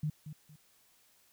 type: tone with echo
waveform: sine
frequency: 152 Hz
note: D#3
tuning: 40 cents flat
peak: -30 dBFS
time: 0.03-0.1 s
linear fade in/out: 5 ms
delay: 230 ms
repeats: 2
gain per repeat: -11 dB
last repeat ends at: 0.56 s
effects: white hiss -67 dBFS RMS until 1.32 s